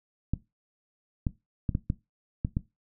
clicks, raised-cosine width 5 ms, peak -14 dBFS, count 7, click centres 0.336 / 1.268 / 1.692 / 1.751 / 1.901 / 2.449 / 2.569 s, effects noise-tail reverb RT60 0.2 s tail -17 dB re dry

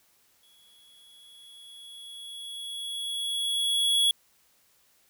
square tone with exponential growth, 3358 Hz, G#7, 18 cents sharp, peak -20 dBFS, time 0.43-4.11 s, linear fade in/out 2 ms, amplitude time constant 800 ms, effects white hiss -65 dBFS RMS until 5.09 s

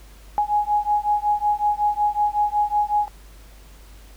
sine beating tone pair, 830.6 / 836 Hz, G#5 / G#5, 0 / +11 cents, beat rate 5.4 Hz, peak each -21 dBFS, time 0.38-3.08 s, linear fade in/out 0 ms, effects added 50 Hz sine -43 dBFS peak until 4.16 s + pink hiss -51 dBFS RMS until 4.16 s

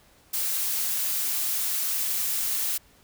blue noise, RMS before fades -27 dBFS, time 0.33-2.78 s, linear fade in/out 10 ms, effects pink hiss -58 dBFS RMS until 3.03 s

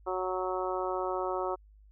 harmonic tone, 185 Hz, F#3, in tune, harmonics 2 / 3 / 4 / 5 / 6 / 7, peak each -34 / -36 / -37 / -38 / -39 / -39 dBFS, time 0.06-1.56 s, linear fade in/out 20 ms, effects added 51 Hz sine -54 dBFS peak until 1.91 s

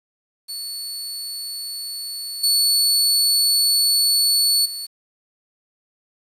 sawtooth tone with level steps, 4435 Hz, C#8, in tune, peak -25 / -12 / -25 dBFS, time 0.48-4.87 s, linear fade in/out 20 ms, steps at 2.43 / 4.65 s, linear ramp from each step 10 ms, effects resampled to 32000 Hz + 8-bit

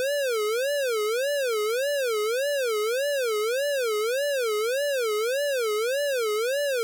square tone with vibrato, 493.9 Hz, B4, in tune, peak -24 dBFS, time 0-6.83 s, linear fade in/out 0 ms, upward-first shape sine, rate 1.7 Hz, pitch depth 280 cents each way, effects none

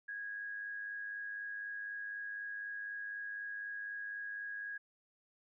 sine tone with amplitude modulation, 1648 Hz, G#6, 14 cents flat, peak -38 dBFS, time 0.08-4.78 s, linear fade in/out 10 ms, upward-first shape sine, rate 104 Hz, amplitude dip 45%, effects none

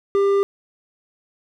sine tone with hard clipping, 397.5 Hz, G4, 24 cents sharp, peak -16 dBFS, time 0.15-0.43 s, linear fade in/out 0 ms, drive 6 dB, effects none

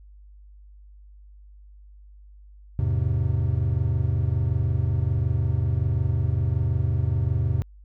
triangle chord, E augmented, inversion none, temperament equal with one note detuned, 82.41 / 103.83 / 129.24 Hz, E2 / G#2 / B#2, 0 / 0 / -21 cents, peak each -23 dBFS, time 2.79-7.62 s, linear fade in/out 0 ms, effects added 50 Hz sine -45 dBFS peak until 7.84 s

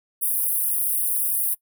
pink high-pass noise, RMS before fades -23 dBFS, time 0.21-1.55 s, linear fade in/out 20 ms, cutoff 9400 Hz, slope 96 dB/octave, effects noise-tail reverb RT60 0.1 s tail -22 dB re dry

